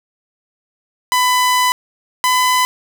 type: tone pair in turn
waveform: sawtooth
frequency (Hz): 1000 / 1006.4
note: B5 / B5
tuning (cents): +21 / +32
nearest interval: unison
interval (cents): 11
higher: second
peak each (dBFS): -8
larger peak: neither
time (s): 1.12-1.72 / 2.24-2.65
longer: first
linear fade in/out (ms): 0
effects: none